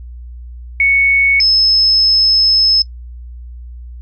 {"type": "tone pair in turn", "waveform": "sine", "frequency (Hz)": [2217, 5197], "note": ["C#7", "E8"], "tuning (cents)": [0, -25], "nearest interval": "octave + minor third", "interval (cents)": 1475, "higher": "second", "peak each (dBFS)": -8, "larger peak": "neither", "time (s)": [[0.8, 1.4], [1.4, 2.82]], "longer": "second", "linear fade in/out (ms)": 2, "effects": ["noise-tail reverb RT60 0.1 s tail -21 dB re dry", "added 60 Hz sine -28 dBFS peak until 4.01 s"]}